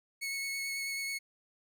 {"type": "tone with vibrato", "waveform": "sawtooth", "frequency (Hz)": 2200, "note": "C#7", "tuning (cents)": -14, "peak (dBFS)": -31, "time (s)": [0.21, 1.19], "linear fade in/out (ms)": 20, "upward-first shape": "sine", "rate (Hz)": 9.2, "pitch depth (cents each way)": 13, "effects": []}